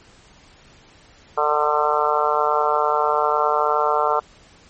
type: harmonic tone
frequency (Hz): 149.6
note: D3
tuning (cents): +32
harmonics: 3 / 4 / 5 / 6 / 7 / 8 / 9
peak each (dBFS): -24 / -24 / -24 / -24 / -24 / -24 / -24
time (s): 1.37-4.2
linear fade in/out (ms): 10
effects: pink hiss -50 dBFS RMS until 4.69 s + MP3 32 kbps